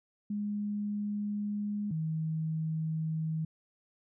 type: tone pair in turn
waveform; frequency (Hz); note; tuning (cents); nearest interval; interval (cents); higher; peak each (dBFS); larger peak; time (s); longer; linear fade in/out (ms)
sine; 206.7 / 158.84; G#3 / D#3; -8 / +36; perfect fourth; 456; first; -31 / -30; second; 0.3-1.91 / 1.91-3.45; first; 5
effects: none